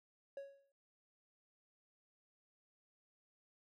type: tone with exponential decay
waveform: triangle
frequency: 554.4 Hz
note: C#5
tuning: in tune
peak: -40 dBFS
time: 0.37-0.72 s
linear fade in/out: 2 ms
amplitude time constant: 75 ms
effects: none